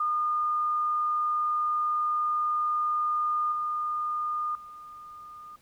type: tone with level steps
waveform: sine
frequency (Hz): 1218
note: D#6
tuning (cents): -37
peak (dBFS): -24 / -27 / -42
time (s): 0-5.56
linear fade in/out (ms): 5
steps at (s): 3.52 / 4.55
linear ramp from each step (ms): 2
effects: pink hiss -63 dBFS RMS until 5.61 s